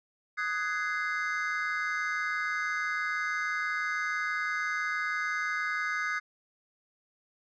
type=chord; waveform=triangle; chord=Ab dominant seventh; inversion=second; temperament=just; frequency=1245.9 / 1495.1 / 1661.2 / 2077 Hz; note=Eb6 / Gb6 / Ab6 / C7; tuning=+2 / +18 / 0 / -13 cents; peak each=-33 dBFS; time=0.37-6.2 s; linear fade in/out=20 ms; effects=resampled to 16000 Hz